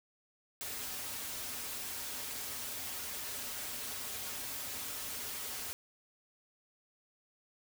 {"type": "noise with comb filter", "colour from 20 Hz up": "white", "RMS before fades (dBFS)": -41, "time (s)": [0.61, 5.73], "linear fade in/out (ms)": 0, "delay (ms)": 5.9, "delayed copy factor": -0.6, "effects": []}